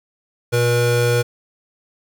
square tone pair together, 120 / 481 Hz, B2 / B4, -49 / -46 cents, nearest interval 2 octaves, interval 2403 cents, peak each -18 dBFS, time 0.52-1.23 s, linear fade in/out 20 ms, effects none

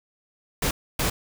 pink noise bursts at uneven times, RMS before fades -24 dBFS, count 2, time 0.62-0.71 / 0.99-1.1 s, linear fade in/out 5 ms, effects none

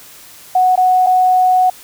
sine tone with dropouts, 738 Hz, F#5, 5 cents flat, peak -8 dBFS, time 0.55-1.7 s, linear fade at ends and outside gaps 5 ms, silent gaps 0.757-0.775 / 1.064-1.068 s, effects white hiss -39 dBFS RMS until 1.83 s

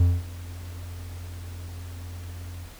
triangle tone with ADSR envelope, 87.6 Hz, F2, 6 cents sharp, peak -12 dBFS, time 0-2.73 s, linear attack 5 ms, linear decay 220 ms, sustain -21 dB, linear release 110 ms, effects added 45 Hz sine -48 dBFS peak until 2.79 s + pink hiss -48 dBFS RMS until 2.79 s

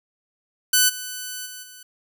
5% pulse tone with level steps, 1500 Hz, F#6, 23 cents sharp, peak -3 / -19 / -24 / -30 dBFS, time 0.73-1.83 s, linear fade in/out 5 ms, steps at 0.88 / 1.45 / 1.62 s, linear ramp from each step 20 ms, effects none

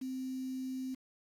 sine tone with quantisation, 260 Hz, C4, 11 cents flat, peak -36 dBFS, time 0.01-0.95 s, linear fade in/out 10 ms, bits 9, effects AAC 64 kbps

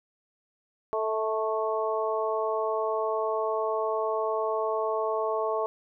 harmonic tone with a mistuned harmonic, 220 Hz, A3, in tune, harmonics 2 / 3 / 4 / 5, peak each -29 / -30 / -34 / -32 dBFS, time 0.93-5.66 s, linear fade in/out 0 ms, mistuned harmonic 3, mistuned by -23 cents, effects none

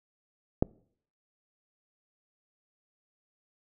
click, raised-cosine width 2 ms, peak -9 dBFS, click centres 0.625 s, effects noise-tail reverb RT60 0.6 s tail -25 dB re dry

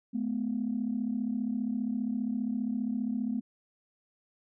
sine tone pair together, 215 / 250 Hz, A3 / B3, -40 / +21 cents, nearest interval minor third, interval 261 cents, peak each -31 / -31 dBFS, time 0.13-3.41 s, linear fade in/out 20 ms, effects tanh soft clip ceiling -21 dBFS

